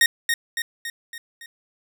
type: tone with echo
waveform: sawtooth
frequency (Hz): 1857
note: A#6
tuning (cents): -7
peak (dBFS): -10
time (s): 0.01-0.06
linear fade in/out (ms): 2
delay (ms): 280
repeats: 5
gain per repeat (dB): -5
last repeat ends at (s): 1.46
effects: none